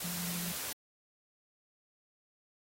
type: tone in noise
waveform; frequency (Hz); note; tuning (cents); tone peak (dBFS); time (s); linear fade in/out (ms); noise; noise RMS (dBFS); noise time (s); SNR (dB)
sine; 174.2; F3; -4; -39; 0.04-0.52; 5; white; -39; 0-0.73; -3
effects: AAC 48 kbps